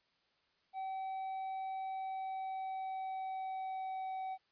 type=tone with pitch glide; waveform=triangle; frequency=765 to 758.4 Hz; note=G5 to F#5; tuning=-42 to +43 cents; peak=-36 dBFS; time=0.73-4.38 s; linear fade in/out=50 ms; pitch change=-15 cents; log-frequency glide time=1.86-4.17 s; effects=white hiss -75 dBFS RMS until 4.51 s + resampled to 11025 Hz